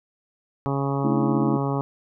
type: harmonic tone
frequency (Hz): 138.59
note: C#3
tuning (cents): 0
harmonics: 1 / 2 / 3 / 4 / 5 / 6 / 7 / 8 / 9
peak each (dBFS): -25 / -28 / -30 / -34 / -36 / -33 / -36 / -34 / -39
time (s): 0.66-1.81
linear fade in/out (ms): 0
type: chord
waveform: sine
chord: A suspended fourth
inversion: none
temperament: equal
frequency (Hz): 220 / 293.7 / 329.6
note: A3 / D4 / E4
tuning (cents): 0 / 0 / 0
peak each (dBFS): -24 / -27 / -25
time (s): 1.04-1.57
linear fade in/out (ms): 5
effects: none